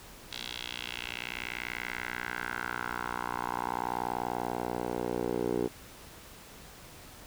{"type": "tone with band-pass filter sweep", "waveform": "10% pulse", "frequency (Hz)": 60.4, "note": "B1", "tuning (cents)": -38, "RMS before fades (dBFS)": -35, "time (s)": [0.31, 5.68], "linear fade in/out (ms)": 10, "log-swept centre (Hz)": [3800, 420], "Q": 2.9, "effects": ["pink hiss -50 dBFS RMS until 7.26 s"]}